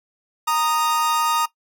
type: tone pair together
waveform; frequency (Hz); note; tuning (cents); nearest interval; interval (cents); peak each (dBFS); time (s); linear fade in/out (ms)
45% pulse; 929 / 1240.1; A#5 / D#6; -6 / -6; perfect fourth; 500; -21; 0.47-1.46; 10
effects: noise-tail reverb RT60 0.1 s tail -17 dB re dry